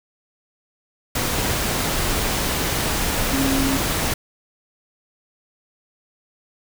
sine tone in noise, 270 Hz, C#4, 45 cents flat, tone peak -20 dBFS, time 3.33-3.77 s, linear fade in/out 5 ms, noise pink, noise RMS -22 dBFS, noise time 1.15-4.14 s, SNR -1 dB, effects none

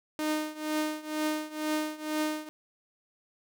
sawtooth tone with tremolo, 307.1 Hz, D#4, 23 cents flat, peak -22 dBFS, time 0.19-2.49 s, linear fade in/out 0 ms, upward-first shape triangle, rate 2.1 Hz, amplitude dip 90%, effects none

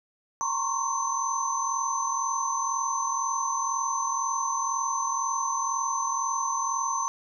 sine tone cluster, 924 / 1063 / 1105 / 6140 Hz, A#5 / C6 / C#6 / G8, -16 / +27 / -6 / -37 cents, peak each -31 dBFS, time 0.41-7.08 s, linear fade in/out 0 ms, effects none

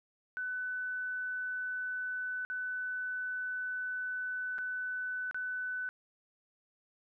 sine tone with dropouts, 1500 Hz, F#6, 23 cents sharp, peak -34 dBFS, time 0.37-5.89 s, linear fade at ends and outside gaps 0 ms, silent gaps 2.45-2.5 / 4.582-4.587 / 5.311-5.345 s, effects none

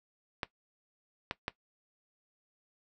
clicks, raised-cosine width 0.3 ms, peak -16 dBFS, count 3, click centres 0.432 / 1.311 / 1.481 s, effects noise-tail reverb RT60 0.1 s tail -18 dB re dry

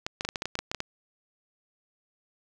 clicks, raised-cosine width 0.2 ms, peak -13 dBFS, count 12, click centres 0.065 / 0.209 / 0.25 / 0.289 / 0.358 / 0.421 / 0.456 / 0.554 / 0.59 / 0.715 / 0.747 / 0.804 s, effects none

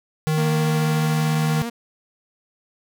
square tone, 155.56 Hz, D#3, in tune, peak -19 dBFS, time 0.27-1.62 s, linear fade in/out 0 ms
sawtooth tone with vibrato, 233.1 Hz, A#3, in tune, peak -22 dBFS, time 0.37-1.7 s, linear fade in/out 10 ms, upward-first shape sine, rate 14 Hz, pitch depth 29 cents each way
effects none

